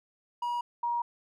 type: tone pair in turn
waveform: triangle / sine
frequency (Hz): 960 / 949.5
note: B5 / A#5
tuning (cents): -49 / +32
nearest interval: unison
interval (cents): 19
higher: first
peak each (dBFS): -27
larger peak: neither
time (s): 0.42-0.61 / 0.83-1.02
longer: neither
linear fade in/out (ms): 5
effects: none